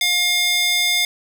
square tone with high-pass filter, 712 Hz, F5, 33 cents sharp, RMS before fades -18 dBFS, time 0.01-1.05 s, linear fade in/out 2 ms, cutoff 2800 Hz, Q 2, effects none

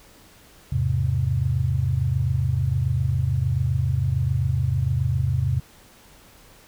sine chord, E augmented, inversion none, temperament equal, 82.41 / 103.83 / 130.81 Hz, E2 / G#2 / B#2, 0 / 0 / 0 cents, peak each -25 / -25 / -22 dBFS, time 0.72-5.6 s, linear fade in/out 5 ms, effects pink hiss -51 dBFS RMS until 6.67 s

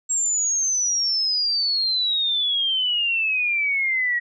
sine exponential sweep, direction down, 7600 to 1900 Hz, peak -19 dBFS, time 0.09-4.2 s, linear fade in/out 20 ms, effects none

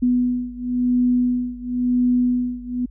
sine beating tone pair, 246.9 / 247.86 Hz, B3 / B3, 0 / +6 cents, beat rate 0.96 Hz, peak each -19 / -21 dBFS, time 0.02-2.86 s, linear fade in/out 10 ms, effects added 50 Hz sine -39 dBFS peak until 2.9 s

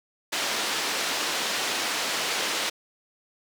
white band-pass noise, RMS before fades -28 dBFS, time 0.32-2.7 s, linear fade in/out 10 ms, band 280 to 4800 Hz, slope 12 dB/octave, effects none

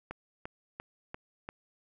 click train, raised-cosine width 0.5 ms, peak -24 dBFS, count 5, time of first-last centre 0.11-1.489 s, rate 2.9 Hz, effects none

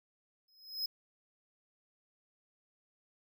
square tone with exponential growth, 5110 Hz, D#8, 45 cents sharp, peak -31 dBFS, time 0.48-0.86 s, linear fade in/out 5 ms, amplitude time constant 81 ms, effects none

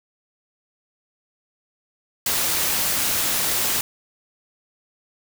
white noise, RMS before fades -22 dBFS, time 2.26-3.81 s, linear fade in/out 2 ms, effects none

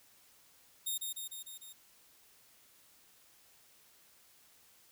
5% pulse tone with echo, 3692 Hz, A#7, 17 cents flat, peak -26 dBFS, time 0.86-0.98 s, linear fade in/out 10 ms, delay 150 ms, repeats 5, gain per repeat -3 dB, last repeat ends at 1.73 s, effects white hiss -64 dBFS RMS until 4.91 s

